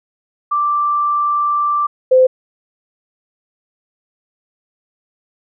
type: tone pair in turn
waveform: sine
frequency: 1174.7 / 514.9 Hz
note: D6 / C5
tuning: 0 / -28 cents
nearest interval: octave + major second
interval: 1428 cents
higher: first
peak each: -13 / -6 dBFS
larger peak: second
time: 0.51-1.87 / 2.11-2.27 s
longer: first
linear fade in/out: 10 ms
effects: none